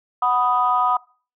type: chord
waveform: sine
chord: B major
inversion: second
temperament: equal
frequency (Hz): 740 / 987.8 / 1244.5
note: F#5 / B5 / D#6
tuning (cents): 0 / 0 / 0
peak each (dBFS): -21 / -20 / -19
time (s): 0.22-0.97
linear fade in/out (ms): 5
effects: noise-tail reverb RT60 0.4 s tail -23 dB re dry + tanh soft clip ceiling -6 dBFS